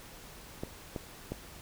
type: clicks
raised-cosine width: 2 ms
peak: -22 dBFS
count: 3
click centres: 0.635 / 0.962 / 1.32 s
effects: pink hiss -50 dBFS RMS until 1.61 s